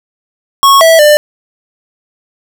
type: tone with pitch steps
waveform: square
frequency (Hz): 1101 / 654 / 596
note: C#6 / E5 / D5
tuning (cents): -12 / -14 / +25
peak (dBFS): -3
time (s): 0.63-1.17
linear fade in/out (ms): 0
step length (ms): 180
effects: none